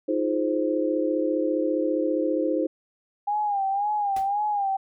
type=chord; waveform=sine; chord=F minor seventh; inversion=third; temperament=just; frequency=314.3 / 349.2 / 419.1 / 523.8 Hz; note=Eb4 / F4 / Ab4 / C5; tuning=+18 / 0 / +16 / +2 cents; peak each=-25 / -29 / -31 / -26 dBFS; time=0.08-2.67 s; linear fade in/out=10 ms
type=tone with vibrato; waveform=sine; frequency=809 Hz; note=G#5; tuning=46 cents flat; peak=-22 dBFS; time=3.27-4.77 s; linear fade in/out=10 ms; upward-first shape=sine; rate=1.9 Hz; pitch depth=76 cents each way
type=noise with exponential decay; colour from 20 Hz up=pink; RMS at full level=-37 dBFS; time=4.16-4.33 s; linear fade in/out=5 ms; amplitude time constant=35 ms
effects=none